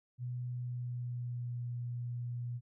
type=tone with pitch glide; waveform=sine; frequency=123.47 to 121 Hz; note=B2 to B2; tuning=0 to -35 cents; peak=-36 dBFS; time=0.18-2.61 s; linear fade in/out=50 ms; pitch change=-35 cents; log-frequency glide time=0.47-1.63 s; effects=none